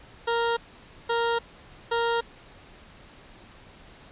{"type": "tone bursts", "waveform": "20% pulse", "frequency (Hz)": 466.2, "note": "A#4", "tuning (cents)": 0, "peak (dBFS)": -18, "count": 3, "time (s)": [0.27, 2.21], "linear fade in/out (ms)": 10, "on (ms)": 300, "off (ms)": 520, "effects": ["pink hiss -50 dBFS RMS until 4.11 s", "resampled to 8000 Hz"]}